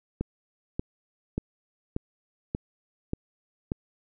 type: click train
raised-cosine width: 3 ms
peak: -15 dBFS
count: 7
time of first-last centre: 0.21-3.719 s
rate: 1.71 Hz
effects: none